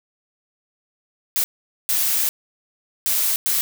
blue noise bursts at uneven times, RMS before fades -20 dBFS, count 4, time 1.36-1.44 / 1.89-2.29 / 3.06-3.36 / 3.46-3.61 s, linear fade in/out 0 ms, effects none

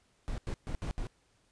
brown noise bursts at uneven times, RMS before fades -35 dBFS, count 5, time 0.28-0.38 / 0.47-0.54 / 0.67-0.75 / 0.82-0.91 / 0.98-1.07 s, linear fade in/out 0 ms, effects pink hiss -70 dBFS RMS until 1.51 s + resampled to 22050 Hz

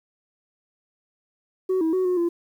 sine tone with pitch steps, 374.1 / 322.6 / 372.2 / 362.4 / 342.5 Hz, F#4 / E4 / F#4 / F#4 / F4, +19 / -37 / +10 / -36 / -34 cents, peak -17 dBFS, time 1.69-2.29 s, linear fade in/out 10 ms, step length 120 ms, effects tanh soft clip ceiling -18 dBFS + 9-bit

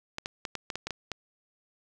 clicks, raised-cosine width 0.2 ms, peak -16 dBFS, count 9, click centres 0.184 / 0.259 / 0.452 / 0.553 / 0.702 / 0.756 / 0.87 / 0.907 / 1.117 s, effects none

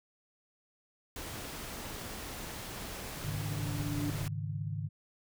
pink noise, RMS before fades -42 dBFS, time 1.16-4.28 s, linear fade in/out 2 ms
sine tone with exponential growth, 292.2 Hz, D4, 9 cents flat, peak -32 dBFS, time 2.67-4.1 s, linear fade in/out 1 ms, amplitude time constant 310 ms
sine chord, Ab suspended fourth, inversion none, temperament just, 103.83 / 138.43 / 155.74 Hz, Ab2 / Db3 / Eb3, 0 / -2 / +2 cents, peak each -37 / -40 / -38 dBFS, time 3.23-4.89 s, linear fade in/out 20 ms
effects none

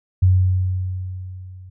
sine tone with level ramp, 92.5 Hz, F#2, in tune, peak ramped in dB -9 to -37 dBFS, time 0.22-1.7 s, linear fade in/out 10 ms, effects none

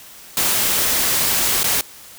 white noise with dropouts, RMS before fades -18 dBFS, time 0.37-1.81 s, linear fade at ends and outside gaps 1 ms, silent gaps 1.632-1.642 s, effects white hiss -41 dBFS RMS until 2.18 s

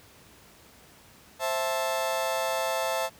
35% pulse chord, A minor, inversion first, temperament just, 528 / 660 / 880 Hz, C5 / E5 / A5, +16 / +2 / 0 cents, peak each -30 / -28 / -30 dBFS, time 1.39-3.1 s, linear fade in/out 50 ms, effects pink hiss -54 dBFS RMS until 3.19 s + high-pass 60 Hz 12 dB/octave

